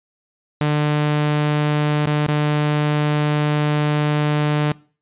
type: tone with dropouts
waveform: sawtooth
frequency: 149.2 Hz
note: D3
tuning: 28 cents sharp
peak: -12 dBFS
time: 0.61-4.72 s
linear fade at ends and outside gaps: 0 ms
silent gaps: 2.059-2.07 / 2.266-2.284 s
effects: noise-tail reverb RT60 0.4 s tail -22 dB re dry + resampled to 8000 Hz